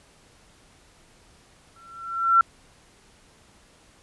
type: tone with exponential growth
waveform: sine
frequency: 1354 Hz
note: E6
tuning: 46 cents sharp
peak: -11 dBFS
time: 1.76-2.41 s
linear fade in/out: 2 ms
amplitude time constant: 140 ms
effects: pink hiss -56 dBFS RMS until 4.02 s + resampled to 24000 Hz